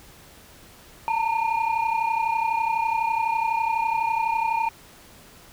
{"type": "tone cluster", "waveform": "sine", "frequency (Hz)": [890, 922, 2422], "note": ["A5", "A#5", "D#7"], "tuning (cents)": [20, -19, -47], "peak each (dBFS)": [-23, -23, -31], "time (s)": [1.08, 4.69], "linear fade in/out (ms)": 0, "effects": ["tanh soft clip ceiling -15 dBFS", "pink hiss -49 dBFS RMS until 5.52 s"]}